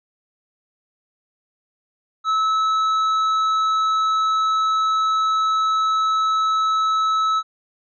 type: tone with hard clipping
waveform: sine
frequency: 1300 Hz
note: E6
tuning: 24 cents flat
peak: -18 dBFS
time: 2.24-7.43 s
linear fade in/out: 50 ms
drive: 6 dB
effects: resampled to 16000 Hz